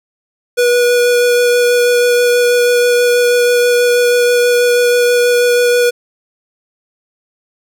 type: tone with vibrato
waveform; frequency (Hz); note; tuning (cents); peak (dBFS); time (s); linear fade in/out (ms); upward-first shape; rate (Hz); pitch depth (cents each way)
square; 485.7; B4; -29; -9; 0.57-5.91; 20; sine; 6.2; 10
effects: none